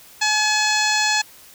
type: harmonic tone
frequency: 852 Hz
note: G#5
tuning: 44 cents sharp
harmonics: 1 / 2 / 3 / 4 / 5 / 6 / 7 / 8 / 9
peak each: -23 / -22 / -24 / -28 / -24 / -30 / -29 / -28 / -31 dBFS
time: 0.21-1.22 s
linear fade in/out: 10 ms
effects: white hiss -46 dBFS RMS until 1.54 s